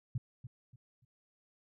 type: tone with echo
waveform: sine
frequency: 123.47 Hz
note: B2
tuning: in tune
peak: -31 dBFS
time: 0.15-0.18 s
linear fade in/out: 5 ms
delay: 290 ms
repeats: 3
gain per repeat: -11 dB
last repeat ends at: 1.05 s
effects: none

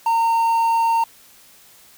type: tone with quantisation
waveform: triangle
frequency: 916 Hz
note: A#5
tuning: 31 cents flat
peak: -13 dBFS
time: 0.06-1.04 s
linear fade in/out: 5 ms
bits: 6
effects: white hiss -49 dBFS RMS until 1.97 s

